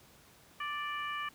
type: harmonic tone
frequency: 587.3 Hz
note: D5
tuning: in tune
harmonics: 2 / 3 / 4 / 5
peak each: -37 / -41 / -43 / -45 dBFS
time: 0.6-1.29 s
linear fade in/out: 5 ms
effects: pink hiss -60 dBFS RMS until 1.34 s + high-pass 60 Hz 12 dB/octave